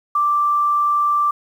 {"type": "tone", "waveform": "sine", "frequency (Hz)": 1174.7, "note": "D6", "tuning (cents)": 0, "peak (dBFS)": -14, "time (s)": [0.15, 1.31], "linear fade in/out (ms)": 5, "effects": ["8-bit"]}